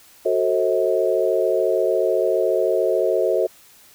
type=chord; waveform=sine; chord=F# diminished seventh; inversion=none; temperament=just; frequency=370 / 444 / 532.8 / 639.4 Hz; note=F#4 / A4 / C5 / Eb5; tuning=0 / +16 / +31 / +47 cents; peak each=-22 dBFS; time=0.25-3.47 s; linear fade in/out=10 ms; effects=white hiss -50 dBFS RMS until 3.94 s